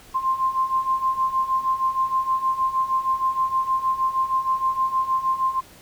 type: beating tone pair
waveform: sine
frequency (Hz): 1046.5 / 1052.9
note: C6 / C6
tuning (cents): 0 / +11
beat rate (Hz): 6.4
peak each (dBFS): -25 / -21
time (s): 0.14-5.61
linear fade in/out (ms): 20
effects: pink hiss -48 dBFS RMS until 5.81 s